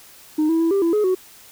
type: tone with pitch steps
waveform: sine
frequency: 307.5 / 326.6 / 330.3 / 395.1 / 335.1 / 421.6 / 371.2 Hz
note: D#4 / E4 / E4 / G4 / E4 / G#4 / F#4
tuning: -20 / -16 / +4 / +14 / +29 / +26 / +6 cents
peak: -13 dBFS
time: 0.38-1.15 s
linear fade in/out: 10 ms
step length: 110 ms
effects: tanh soft clip ceiling -14 dBFS + white hiss -46 dBFS RMS until 1.51 s